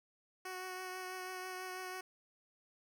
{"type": "tone with vibrato", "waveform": "10% pulse", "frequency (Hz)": 370, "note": "F#4", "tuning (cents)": 0, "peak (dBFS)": -34, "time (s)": [0.45, 2.01], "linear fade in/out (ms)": 5, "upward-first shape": "triangle", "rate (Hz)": 6.1, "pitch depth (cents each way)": 17, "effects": []}